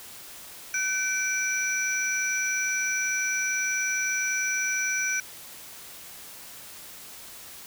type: tone cluster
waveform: sine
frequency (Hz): 1524 / 2329 / 5880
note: G6 / D7 / F#8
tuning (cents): -49 / -15 / -12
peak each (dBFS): -29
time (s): 0.74-5.2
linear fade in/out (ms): 2
effects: white hiss -44 dBFS RMS until 7.66 s